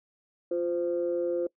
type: tone pair together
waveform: sine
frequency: 349.2 / 518.1 Hz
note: F4 / C5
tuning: 0 / -17 cents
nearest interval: perfect fifth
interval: 683 cents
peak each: -28 dBFS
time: 0.51-1.47 s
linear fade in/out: 5 ms
effects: noise-tail reverb RT60 0.1 s tail -23 dB re dry + tanh soft clip ceiling -19 dBFS